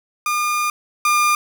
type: tone pair in turn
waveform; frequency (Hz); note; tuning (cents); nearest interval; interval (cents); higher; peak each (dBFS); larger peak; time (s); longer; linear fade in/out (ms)
30% pulse; 1210 / 1204.9; D#6 / D6; -49 / +44; unison; 7; first; -15 / -11; second; 0.26-0.7 / 1.05-1.35; first; 2
effects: none